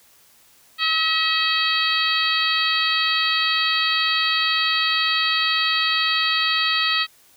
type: harmonic tone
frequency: 642 Hz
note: E5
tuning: 46 cents flat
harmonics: 2 / 3 / 4 / 5 / 6 / 7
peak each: -25 / -25 / -25 / -25 / -25 / -25 dBFS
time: 0.78-7.07 s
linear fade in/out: 50 ms
effects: white hiss -54 dBFS RMS until 7.36 s